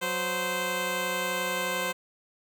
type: tone pair together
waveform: 10% pulse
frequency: 183.3 / 518.5 Hz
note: F#3 / C5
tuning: -16 / -16 cents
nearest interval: octave + tritone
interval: 1800 cents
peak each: -26 / -20 dBFS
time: 0.01-1.93 s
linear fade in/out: 20 ms
effects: none